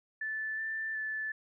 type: tone with pitch steps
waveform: sine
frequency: 1751 / 1772 / 1745 Hz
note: A6 / A6 / A6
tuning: -9 / +12 / -15 cents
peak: -33 dBFS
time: 0.21-1.32 s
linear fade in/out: 5 ms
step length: 370 ms
effects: none